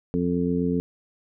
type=harmonic tone; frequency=87.8 Hz; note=F2; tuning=10 cents sharp; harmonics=1 / 2 / 3 / 4 / 5; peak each=-35 / -25 / -25 / -35 / -28 dBFS; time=0.14-0.8 s; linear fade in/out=0 ms; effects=none